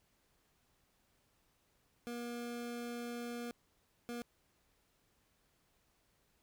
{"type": "tone bursts at uneven times", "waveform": "25% pulse", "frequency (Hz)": 238.6, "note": "A#3", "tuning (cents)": 41, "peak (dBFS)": -37, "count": 2, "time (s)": [[2.07, 3.51], [4.09, 4.22]], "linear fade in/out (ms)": 0, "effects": ["pink hiss -75 dBFS RMS until 6.42 s"]}